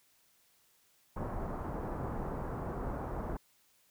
pink low-pass noise, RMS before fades -38 dBFS, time 1.16-3.37 s, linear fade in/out 5 ms, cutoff 1200 Hz, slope 24 dB/octave, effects white hiss -69 dBFS RMS until 3.9 s

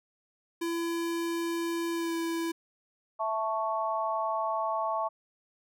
square tone with pitch glide, 336.7 to 332.3 Hz, E4 to E4, +37 to +14 cents, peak -30 dBFS, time 0.61-2.52 s, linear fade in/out 10 ms, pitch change -23 cents, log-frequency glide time 1.93-2.14 s
sine chord, A major, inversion second, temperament equal, 659.3 / 880 / 1108.7 Hz, E5 / A5 / C#6, 0 / 0 / 0 cents, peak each -32 dBFS, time 3.19-5.09 s, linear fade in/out 20 ms
effects none

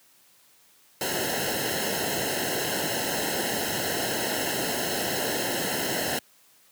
pink noise with comb filter, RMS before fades -28 dBFS, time 1.01-6.19 s, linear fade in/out 2 ms, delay 0.85 ms, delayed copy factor -0.95, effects white hiss -59 dBFS RMS until 6.71 s + high-pass 100 Hz 12 dB/octave

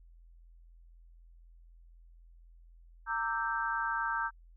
sine chord, E half-diminished seventh, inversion second, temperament equal with one note detuned, 920 / 1174.7 / 1318.5 / 1568 Hz, Bb5 / D6 / E6 / G6, -23 / 0 / 0 / 0 cents, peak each -35 / -39 / -37 / -34 dBFS, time 3.06-4.31 s, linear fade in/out 50 ms, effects added 42 Hz sine -54 dBFS peak until 4.56 s

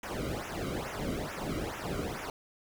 brown noise with flanger, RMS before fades -36 dBFS, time 0.03-2.3 s, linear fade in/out 2 ms, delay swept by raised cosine 0.22 to 1.18 ms, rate 2.3 Hz, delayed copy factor -1, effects none

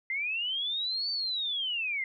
sine linear two-way sweep, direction up then down, 2042 to 4576 to 2042 Hz, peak -29 dBFS, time 0.1-2.04 s, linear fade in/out 2 ms, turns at 1.11 s, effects none

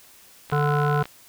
click train, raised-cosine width 0.3 ms, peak -20 dBFS, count 36, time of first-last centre 0.5-1.056 s, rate 63 Hz
harmonic tone, 146.83 Hz, D3, in tune, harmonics 1 / 3 / 5 / 7 / 9 / 10, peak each -21 / -26 / -28 / -29 / -31 / -31 dBFS, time 0.52-1.03 s, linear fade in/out 5 ms
effects white hiss -51 dBFS RMS until 1.28 s

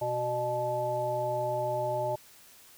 harmonic tone with a mistuned harmonic, 123.8 Hz, B2, 5 cents sharp, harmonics 1 / 3 / 5 / 7, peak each -38 / -38 / -30 / -33 dBFS, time 0.01-2.16 s, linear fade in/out 10 ms, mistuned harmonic 5, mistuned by -32 cents, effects white hiss -55 dBFS RMS until 2.77 s

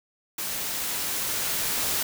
white noise with level ramp, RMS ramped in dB -31 to -26 dBFS, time 0.38-2.03 s, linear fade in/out 5 ms, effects none

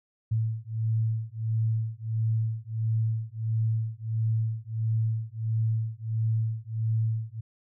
sine beating tone pair, 110.8 / 112.3 Hz, A2 / A2, +13 / +36 cents, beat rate 1.5 Hz, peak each -28 dBFS, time 0.31-7.41 s, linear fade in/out 10 ms, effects none

